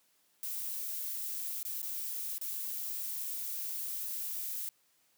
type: noise with dropouts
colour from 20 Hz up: violet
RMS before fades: -38 dBFS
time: 0.43-4.69 s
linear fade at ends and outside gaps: 0 ms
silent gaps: 1.629-1.652 / 1.817-1.829 / 2.381-2.413 s
effects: white hiss -71 dBFS RMS until 5.17 s + high-pass 100 Hz 12 dB/octave